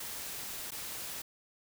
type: noise with dropouts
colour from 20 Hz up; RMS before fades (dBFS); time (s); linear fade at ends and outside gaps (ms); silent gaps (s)
white; -41; 0-1.22; 5; 0.707-0.717
effects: none